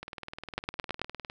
two click trains, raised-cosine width 0.3 ms, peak -14 / -23 dBFS, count 5 / 26, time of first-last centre 0.58-1.016 / 0.03-1.299 s, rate 9.17 / 19.7 Hz, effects none

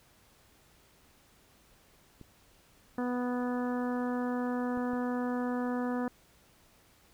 clicks, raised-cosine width 3 ms, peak -35 dBFS, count 3, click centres 2.213 / 4.774 / 4.934 s
harmonic tone, 246.9 Hz, B3, in tune, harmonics 1 / 2 / 3 / 4 / 5 / 6 / 7, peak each -31 / -37 / -41 / -43 / -45 / -47 / -48 dBFS, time 2.98-6.08 s, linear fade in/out 2 ms
effects pink hiss -63 dBFS RMS until 7.13 s

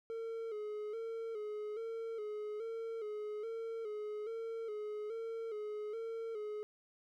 triangle tone with vibrato, 437.9 Hz, A4, 8 cents flat, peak -37 dBFS, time 0.1-6.63 s, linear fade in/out 0 ms, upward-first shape square, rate 1.2 Hz, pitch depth 64 cents each way, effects none

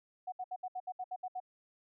sine tone bursts, 738 Hz, F#5, 5 cents flat, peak -36 dBFS, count 10, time 0.27-1.402 s, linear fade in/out 10 ms, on 52 ms, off 68 ms, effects none

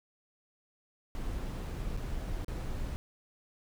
brown noise with dropouts, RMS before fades -36 dBFS, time 1.15-2.96 s, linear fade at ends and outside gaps 0 ms, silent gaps 1.966-1.974 / 2.446-2.482 s, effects none

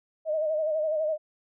sine tone with vibrato, 622.3 Hz, D#5, in tune, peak -24 dBFS, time 0.25-1.18 s, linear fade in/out 50 ms, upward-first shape sine, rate 12 Hz, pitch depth 59 cents each way, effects none

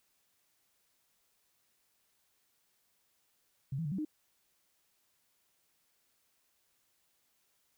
sine tone with pitch steps, 135.2 / 164.4 / 145.6 / 190.4 / 305.9 Hz, C#3 / E3 / D3 / F#3 / D#4, -43 / -4 / -15 / +50 / -29 cents, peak -33 dBFS, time 3.72-4.05 s, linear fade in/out 5 ms, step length 66 ms, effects white hiss -75 dBFS RMS until 7.77 s

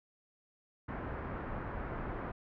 pink low-pass noise, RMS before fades -40 dBFS, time 0.88-2.32 s, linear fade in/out 10 ms, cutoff 1700 Hz, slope 24 dB/octave, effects none

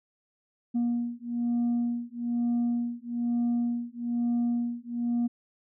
sine beating tone pair, 237.7 / 238.8 Hz, A#3 / A#3, +34 / +42 cents, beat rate 1.1 Hz, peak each -27 dBFS, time 0.74-5.28 s, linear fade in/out 20 ms, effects tanh soft clip ceiling -22 dBFS

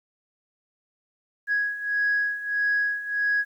sine beating tone pair, 1661.2 / 1662.8 Hz, G#6 / G#6, 0 / +2 cents, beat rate 1.6 Hz, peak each -27 / -23 dBFS, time 1.47-3.45 s, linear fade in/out 50 ms, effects tanh soft clip ceiling -16 dBFS + 10-bit

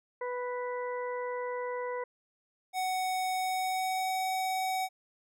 harmonic tone, 493.9 Hz, B4, in tune, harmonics 1 / 2 / 3 / 4, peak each -34 / -38 / -48 / -44 dBFS, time 0.21-2.04 s, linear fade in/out 5 ms
square tone with pitch glide, 745 to 752.8 Hz, F#5 to F#5, +12 to +30 cents, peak -30 dBFS, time 2.73-4.89 s, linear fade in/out 50 ms, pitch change +18 cents, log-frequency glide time 3.33-4.15 s
effects none

